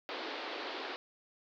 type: band-pass noise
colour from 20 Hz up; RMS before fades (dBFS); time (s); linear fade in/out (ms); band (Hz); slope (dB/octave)
pink; -41; 0.09-0.96; 0; 290 to 4600; 48
effects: none